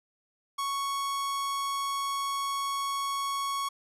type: tone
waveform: 45% pulse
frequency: 1108.7 Hz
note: C#6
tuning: in tune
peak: -29 dBFS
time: 0.58-3.69 s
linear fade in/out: 10 ms
effects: resampled to 32000 Hz